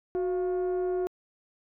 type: tone pair together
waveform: sine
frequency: 366.5 / 695 Hz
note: F#4 / F5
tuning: -16 / -9 cents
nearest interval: major seventh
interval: 1107 cents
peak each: -24 / -34 dBFS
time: 0.15-1.07 s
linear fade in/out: 0 ms
effects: tanh soft clip ceiling -24 dBFS